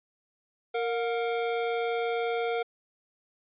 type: tone pair together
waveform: square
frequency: 464.2 / 717.8 Hz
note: A#4 / F5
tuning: -7 / +47 cents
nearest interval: minor sixth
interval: 754 cents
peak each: -29 / -33 dBFS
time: 0.74-2.63 s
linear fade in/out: 10 ms
effects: resampled to 8000 Hz